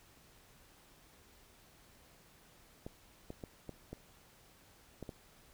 clicks, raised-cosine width 2 ms, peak -30 dBFS, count 7, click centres 2.865 / 3.304 / 3.438 / 3.693 / 3.93 / 5.027 / 5.092 s, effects pink hiss -63 dBFS RMS until 5.53 s

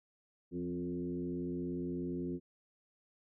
sine tone with frequency modulation, 261.6 Hz, C4, in tune, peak -35 dBFS, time 0.51-2.4 s, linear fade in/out 50 ms, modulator 90.1 Hz, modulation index 1.3, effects none

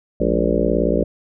harmonic tone with a mistuned harmonic, 58.1 Hz, A#1, 5 cents flat, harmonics 1 / 3 / 4 / 5 / 6 / 7 / 8 / 9 / 10, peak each -24 / -24 / -24 / -24 / -24 / -24 / -24 / -24 / -24 dBFS, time 0.2-1.04 s, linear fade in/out 5 ms, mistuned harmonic 4, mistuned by -120 cents, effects none

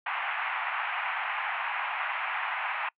pink band-pass noise, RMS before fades -32 dBFS, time 0.06-2.89 s, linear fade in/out 5 ms, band 770 to 2700 Hz, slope 48 dB/octave, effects noise-tail reverb RT60 0.1 s tail -26 dB re dry

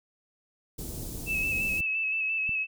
pink band-stop noise, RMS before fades -37 dBFS, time 0.78-1.81 s, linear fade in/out 10 ms, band 390 to 7200 Hz, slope 12 dB/octave
sine tone with vibrato, 2607 Hz, E7, 20 cents flat, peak -26 dBFS, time 1.26-2.67 s, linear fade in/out 50 ms, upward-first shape square, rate 5.8 Hz, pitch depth 25 cents each way
clicks, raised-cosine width 5 ms, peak -29 dBFS, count 2, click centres 1.806 / 2.493 s
effects none

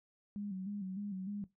sine tone with vibrato, 196 Hz, G3, in tune, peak -38 dBFS, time 0.36-1.44 s, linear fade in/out 0 ms, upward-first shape square, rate 3.3 Hz, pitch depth 75 cents each way, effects noise-tail reverb RT60 0.2 s tail -18 dB re dry

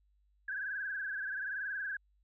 sine tone with frequency modulation, 1600 Hz, G6, 35 cents sharp, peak -35 dBFS, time 0.48-1.97 s, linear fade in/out 5 ms, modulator 21.1 Hz, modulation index 4, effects added 50 Hz sine -68 dBFS peak until 2.23 s

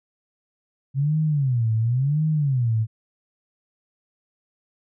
sine tone with vibrato, 131.7 Hz, C3, 12 cents sharp, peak -18 dBFS, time 0.94-2.87 s, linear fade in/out 50 ms, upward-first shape sine, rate 0.94 Hz, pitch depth 300 cents each way, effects none

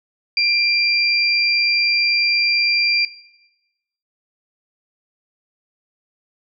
sine tone pair together, 2377 / 4754 Hz, D7 / D8, +20 / +20 cents, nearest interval octave, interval 1200 cents, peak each -17 dBFS, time 0.37-3.05 s, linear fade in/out 2 ms, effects noise-tail reverb RT60 1.0 s tail -18 dB re dry

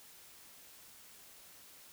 silence, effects white hiss -57 dBFS RMS until 1.92 s

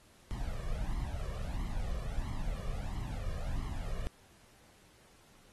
brown noise with flanger, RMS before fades -36 dBFS, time 0.31-4.07 s, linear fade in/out 0 ms, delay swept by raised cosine 0.96 to 1.76 ms, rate 1.5 Hz, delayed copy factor +0.8, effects pink hiss -63 dBFS RMS until 5.52 s + AAC 32 kbps

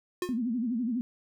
square tone with exponential decay, 359 Hz, F4, 48 cents sharp, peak -26 dBFS, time 0.22-0.39 s, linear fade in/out 2 ms, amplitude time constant 35 ms
sine tone with vibrato, 237.9 Hz, A#3, 35 cents sharp, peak -27 dBFS, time 0.29-1.01 s, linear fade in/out 0 ms, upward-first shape sine, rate 12 Hz, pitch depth 150 cents each way
effects none

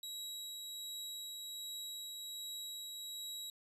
sawtooth tone with tremolo, 3865 Hz, B7, 38 cents flat, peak -39 dBFS, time 0.03-3.5 s, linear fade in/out 2 ms, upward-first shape triangle, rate 1.3 Hz, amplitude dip 25%, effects resampled to 32000 Hz

